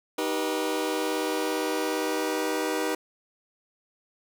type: chord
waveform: sawtooth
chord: Eb augmented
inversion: none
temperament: just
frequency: 311.1 / 388.9 / 486.1 Hz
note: Eb4 / G4 / B4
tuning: 0 / -14 / -28 cents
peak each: -26 / -27 / -26 dBFS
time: 0.18-2.95 s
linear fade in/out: 5 ms
effects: none